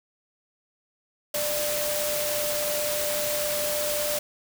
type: tone in noise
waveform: sine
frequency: 594 Hz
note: D5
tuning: 20 cents sharp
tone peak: -28 dBFS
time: 1.34-4.19 s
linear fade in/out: 5 ms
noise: white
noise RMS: -29 dBFS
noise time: 1.34-4.19 s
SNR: -2 dB
effects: none